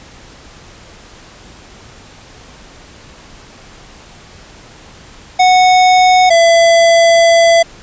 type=tone pair in turn; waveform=square; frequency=737 / 671.3 Hz; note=F#5 / E5; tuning=-7 / +31 cents; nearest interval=major second; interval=162 cents; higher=first; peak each=-6 dBFS; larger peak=neither; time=5.39-6.3 / 6.3-7.63 s; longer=second; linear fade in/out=10 ms; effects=pink hiss -38 dBFS RMS until 7.82 s + resampled to 16000 Hz